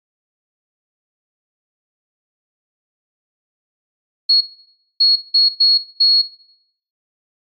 sine tone bursts at uneven times, 4328 Hz, C#8, 42 cents flat, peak -8 dBFS, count 5, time 4.29-4.41 / 5-5.16 / 5.34-5.49 / 5.6-5.78 / 6-6.22 s, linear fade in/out 10 ms, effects noise-tail reverb RT60 0.7 s tail -20 dB re dry + MP3 64 kbps

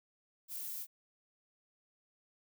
violet noise, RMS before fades -42 dBFS, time 0.48-0.87 s, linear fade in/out 50 ms, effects none

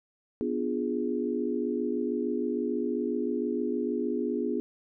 sine chord, B diminished seventh, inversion none, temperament equal, 246.9 / 293.7 / 349.2 / 415.3 Hz, B3 / D4 / F4 / Ab4, 0 / 0 / 0 / 0 cents, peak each -31 / -34 / -33 / -32 dBFS, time 0.41-4.6 s, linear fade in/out 0 ms, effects none

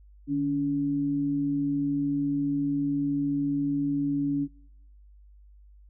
sine tone pair together, 149.2 / 283.3 Hz, D3 / C#4, +28 / +38 cents, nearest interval major seventh, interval 1110 cents, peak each -34 / -24 dBFS, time 0.27-4.48 s, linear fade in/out 50 ms, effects noise-tail reverb RT60 0.8 s tail -24 dB re dry + added 50 Hz sine -50 dBFS peak until 5.89 s

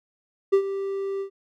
triangle tone with ADSR envelope, 392 Hz, G4, in tune, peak -11 dBFS, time 0.52-1.3 s, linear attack 17 ms, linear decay 81 ms, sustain -13 dB, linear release 92 ms, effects none

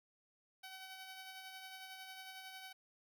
10% pulse tone with tremolo, 759 Hz, F#5, 44 cents sharp, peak -40 dBFS, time 0.63-2.73 s, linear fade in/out 10 ms, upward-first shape sine, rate 11 Hz, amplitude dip 35%, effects none

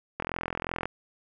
click train, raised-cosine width 0.5 ms, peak -15 dBFS, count 29, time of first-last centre 0.2-0.856 s, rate 42.7 Hz, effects none

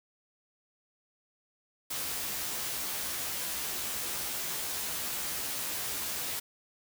white noise with comb filter, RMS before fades -35 dBFS, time 1.9-6.4 s, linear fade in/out 10 ms, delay 14 ms, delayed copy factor +0.65, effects none

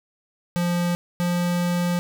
square tone pair in turn, 174.61 / 175.45 Hz, F3 / F3, 0 / +8 cents, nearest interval unison, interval 8 cents, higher second, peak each -21 dBFS, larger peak neither, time 0.56-0.95 / 1.2-1.99 s, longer second, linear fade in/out 0 ms, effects none

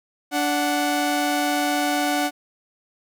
sawtooth tone pair together, 291.6 / 739 Hz, D4 / F#5, -12 / -2 cents, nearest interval octave + major third, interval 1610 cents, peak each -19 dBFS, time 0.31-2.31 s, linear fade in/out 50 ms, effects none

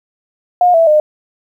sine tone with pitch steps, 715 / 659.5 / 608.2 Hz, F5 / E5 / D#5, +41 / +1 / -40 cents, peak -6 dBFS, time 0.61-1 s, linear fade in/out 2 ms, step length 130 ms, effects 8-bit

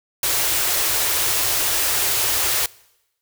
white band-stop noise, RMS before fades -20 dBFS, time 0.23-2.66 s, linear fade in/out 2 ms, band 140 to 300 Hz, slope 96 dB/octave, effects noise-tail reverb RT60 0.9 s tail -23 dB re dry

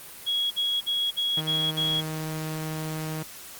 sine tone bursts, 3322 Hz, G#7, in tune, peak -23 dBFS, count 6, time 0.26-2.015 s, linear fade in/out 20 ms, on 250 ms, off 51 ms
sawtooth tone, 156.9 Hz, D#3, 15 cents sharp, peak -26 dBFS, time 1.37-3.23 s, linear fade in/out 5 ms
effects white hiss -43 dBFS RMS until 3.59 s + Opus 32 kbps

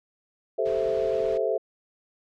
sine chord, A minor seventh, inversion third, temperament equal, 392 / 440 / 523.3 / 659.3 Hz, G4 / A4 / C5 / E5, 0 / 0 / 0 / 0 cents, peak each -30 / -27 / -28 / -28 dBFS, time 0.58-1.58 s, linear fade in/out 10 ms
pink noise, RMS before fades -43 dBFS, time 0.65-1.38 s, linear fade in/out 10 ms
effects low-pass 4000 Hz 12 dB/octave

